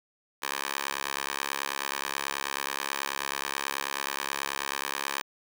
10% pulse tone with high-pass filter, 69.3 Hz, C#2, in tune, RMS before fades -33 dBFS, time 0.42-5.22 s, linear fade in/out 10 ms, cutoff 1100 Hz, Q 0.87, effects none

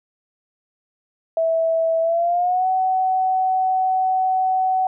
sine tone with pitch glide, 654 to 751.2 Hz, E5 to F#5, -14 to +26 cents, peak -16 dBFS, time 1.37-4.87 s, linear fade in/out 2 ms, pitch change +240 cents, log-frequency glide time 2.01-2.68 s, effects none

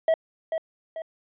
triangle tone with echo, 646 Hz, E5, 35 cents flat, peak -15 dBFS, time 0.08-0.14 s, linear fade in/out 2 ms, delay 440 ms, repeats 2, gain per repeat -7 dB, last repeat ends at 1.02 s, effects resampled to 8000 Hz

